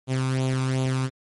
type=tone with flanger; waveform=sawtooth; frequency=130.81 Hz; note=C3; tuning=in tune; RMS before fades=-24 dBFS; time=0.07-1.1 s; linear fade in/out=50 ms; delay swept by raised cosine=0.28 to 0.84 ms; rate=2.7 Hz; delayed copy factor=+0.65; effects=MP3 48 kbps